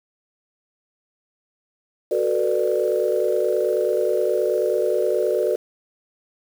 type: chord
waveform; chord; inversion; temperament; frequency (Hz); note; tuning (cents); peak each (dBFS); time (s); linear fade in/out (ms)
sine; B minor seventh; second; just; 370.4 / 444.5 / 493.9 / 592.7; F#4 / A4 / B4 / D5; +2 / +18 / 0 / +16; -23; 2.11-5.56; 5
effects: tanh soft clip ceiling -8 dBFS + 7-bit